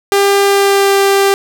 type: tone with pitch glide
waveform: sawtooth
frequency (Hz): 398.8 to 394.7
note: G4 to G4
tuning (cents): +30 to +12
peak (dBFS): -4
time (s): 0.12-1.34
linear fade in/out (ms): 0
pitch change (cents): -18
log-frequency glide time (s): 0.45-0.98
effects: none